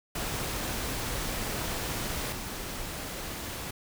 pink noise with level steps, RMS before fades -33 / -37 dBFS, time 0.15-3.71 s, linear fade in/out 5 ms, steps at 2.32 s, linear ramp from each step 5 ms, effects none

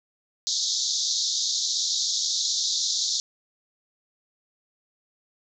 pink band-pass noise, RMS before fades -26 dBFS, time 0.47-3.2 s, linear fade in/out 0 ms, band 3600 to 6900 Hz, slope 96 dB/octave, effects none

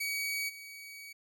sawtooth tone with level steps, 2262 Hz, C#7, 34 cents sharp, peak -29 / -42 dBFS, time 0-1.13 s, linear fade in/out 10 ms, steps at 0.48 s, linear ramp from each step 20 ms, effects none

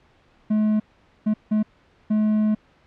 triangle tone bursts at uneven times, 213.9 Hz, A3, 49 cents flat, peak -15 dBFS, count 4, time 0.5-0.8 / 1.26-1.34 / 1.51-1.63 / 2.1-2.55 s, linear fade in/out 10 ms, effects pink hiss -58 dBFS RMS until 2.86 s + low-pass 3000 Hz 12 dB/octave

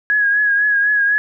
sine tone with vibrato, 1661.2 Hz, G#6, in tune, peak -12 dBFS, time 0.1-1.18 s, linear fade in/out 0 ms, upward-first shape triangle, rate 4 Hz, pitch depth 48 cents each way, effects none

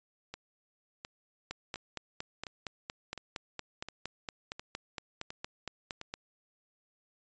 two click trains, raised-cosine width 0.2 ms, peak -24 / -20 dBFS, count 9 / 21, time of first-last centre 0.34-6.014 / 1.51-6.14 s, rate 1.41 / 4.32 Hz, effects resampled to 16000 Hz

